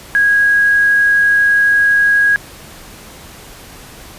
sine tone with quantisation, 1648 Hz, G#6, 14 cents flat, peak -8 dBFS, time 0.15-2.36 s, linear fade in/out 0 ms, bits 6, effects pink hiss -36 dBFS RMS until 4.18 s + resampled to 32000 Hz

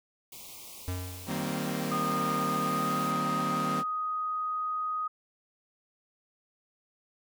white band-stop noise, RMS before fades -46 dBFS, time 0.32-3.11 s, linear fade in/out 2 ms, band 1200 to 2100 Hz, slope 96 dB/octave
square tone with exponential decay, 90.8 Hz, F#2, 32 cents flat, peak -30 dBFS, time 0.88-1.8 s, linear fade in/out 0 ms, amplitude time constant 200 ms
sawtooth chord, C minor seventh, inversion first, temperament equal with one note detuned, 155.56 / 192.41 / 233.1 / 261.6 Hz, Eb3 / G3 / Bb3 / C4, 0 / -32 / 0 / 0 cents, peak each -32 dBFS, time 1.26-3.84 s, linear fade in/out 50 ms
sine tone with pitch glide, 1230 to 1249.3 Hz, D#6 to D#6, -20 to +7 cents, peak -29 dBFS, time 1.91-5.08 s, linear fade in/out 10 ms, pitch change +27 cents, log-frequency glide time 2.6-2.93 s
effects none

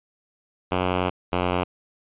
5% pulse tone pair in turn, 91.2 / 89.79 Hz, F#2 / F2, -24 / +49 cents, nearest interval unison, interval 27 cents, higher first, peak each -10 dBFS, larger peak neither, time 0.71-1.1 / 1.32-1.64 s, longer first, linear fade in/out 10 ms, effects resampled to 8000 Hz

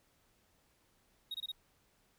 triangle tone bursts, 3764 Hz, A#7, 16 cents sharp, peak -36 dBFS, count 4, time 1.31-1.518 s, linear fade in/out 5 ms, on 34 ms, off 24 ms, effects pink hiss -72 dBFS RMS until 2.18 s

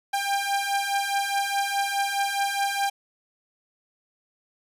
sawtooth beating tone pair, 794 / 798.8 Hz, G5 / G5, +22 / +32 cents, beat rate 4.8 Hz, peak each -24 / -22 dBFS, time 0.13-2.9 s, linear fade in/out 10 ms, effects resampled to 32000 Hz

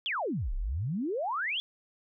sine exponential two-way sweep, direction down then up, 3500 to 30 to 3500 Hz, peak -29 dBFS, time 0.06-1.6 s, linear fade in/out 0 ms, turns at 0.54 s, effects none

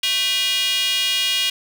square tone with high-pass filter, 220 Hz, A3, in tune, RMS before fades -20 dBFS, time 0.03-1.5 s, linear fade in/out 5 ms, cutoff 3000 Hz, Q 4.3, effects none

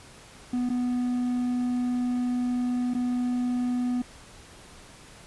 triangle tone with dropouts, 246.9 Hz, B3, in tune, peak -22 dBFS, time 0.53-4.02 s, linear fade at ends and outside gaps 5 ms, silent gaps 0.692-0.7 / 2.938-2.948 s, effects pink hiss -49 dBFS RMS until 5.26 s + resampled to 24000 Hz

